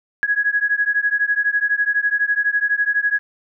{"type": "beating tone pair", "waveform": "sine", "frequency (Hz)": [1661.2, 1673.2], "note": ["G#6", "G#6"], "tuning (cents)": [0, 12], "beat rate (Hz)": 12, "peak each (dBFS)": -19, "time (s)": [0.23, 3.19], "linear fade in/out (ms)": 0, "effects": []}